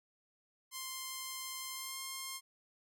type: tone with pitch glide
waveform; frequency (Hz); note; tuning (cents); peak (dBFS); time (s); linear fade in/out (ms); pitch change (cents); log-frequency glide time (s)
5% pulse; 1049 to 1063; C6 to C6; +4 to +27; -29; 0.71-2.41; 50; +23; 1.71-1.98
effects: none